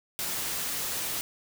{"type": "noise", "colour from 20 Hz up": "white", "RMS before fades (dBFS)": -32, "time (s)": [0.19, 1.21], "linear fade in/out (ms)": 0, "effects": []}